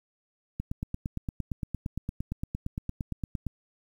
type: click train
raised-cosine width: 5 ms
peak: -19 dBFS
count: 26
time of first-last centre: 0.6-3.467 s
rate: 8.72 Hz
effects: 9-bit